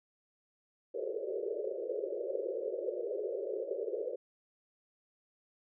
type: band-pass noise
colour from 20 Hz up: pink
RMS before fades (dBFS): -37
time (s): 0.94-4.16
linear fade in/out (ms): 10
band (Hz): 370 to 580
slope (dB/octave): 96
effects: none